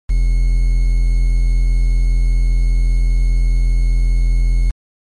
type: tone with quantisation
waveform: triangle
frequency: 42.52 Hz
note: F1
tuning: 46 cents flat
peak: -8 dBFS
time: 0.09-4.71 s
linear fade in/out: 10 ms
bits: 6
effects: MP3 48 kbps